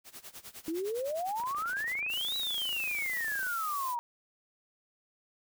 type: noise with tremolo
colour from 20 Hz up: white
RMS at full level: -45 dBFS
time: 0.04-2.01 s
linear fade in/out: 50 ms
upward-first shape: sine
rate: 9.8 Hz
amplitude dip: 90%
type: exponential two-way sweep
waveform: sine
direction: up then down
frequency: 311.1 to 3951 to 934 Hz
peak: -31 dBFS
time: 0.68-3.99 s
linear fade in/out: 0 ms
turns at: 2.36 s
type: click train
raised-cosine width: 0.5 ms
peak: -33 dBFS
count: 57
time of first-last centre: 1.4-3.466 s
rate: 27.1 Hz
type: noise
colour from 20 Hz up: blue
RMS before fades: -42 dBFS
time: 2.08-3.96 s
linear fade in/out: 50 ms
effects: none